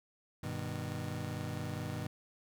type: chord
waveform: 30% pulse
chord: G augmented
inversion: none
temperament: just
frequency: 98 / 122.5 / 153.12 Hz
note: G2 / B2 / D#3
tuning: 0 / -14 / -27 cents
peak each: -39 / -39 / -39 dBFS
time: 0.43-2.07 s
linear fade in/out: 5 ms
effects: none